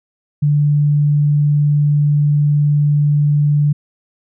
sine tone, 146.83 Hz, D3, in tune, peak -10 dBFS, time 0.42-3.73 s, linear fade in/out 10 ms, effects none

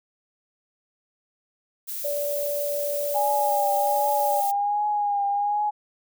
violet noise, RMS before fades -32 dBFS, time 1.87-4.52 s, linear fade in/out 20 ms
sine tone, 578 Hz, D5, 28 cents flat, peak -25 dBFS, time 2.04-4.41 s, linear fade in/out 10 ms
sine tone with vibrato, 820 Hz, G#5, 22 cents flat, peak -21 dBFS, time 3.14-5.71 s, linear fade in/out 20 ms, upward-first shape triangle, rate 1.3 Hz, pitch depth 41 cents each way
effects none

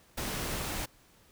pink noise, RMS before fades -35 dBFS, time 0.17-0.86 s, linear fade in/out 10 ms, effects pink hiss -62 dBFS RMS until 1.31 s

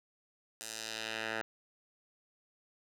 10% pulse tone with band-pass filter sweep, 111.1 Hz, A2, 17 cents sharp, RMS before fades -40 dBFS, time 0.61-1.42 s, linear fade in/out 0 ms, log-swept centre 8500 to 1500 Hz, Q 1.1, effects none

